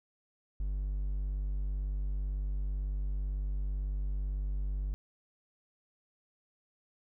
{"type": "tone", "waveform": "triangle", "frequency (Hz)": 49, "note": "G1", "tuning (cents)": 0, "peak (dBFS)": -29, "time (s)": [0.6, 4.94], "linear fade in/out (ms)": 0, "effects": []}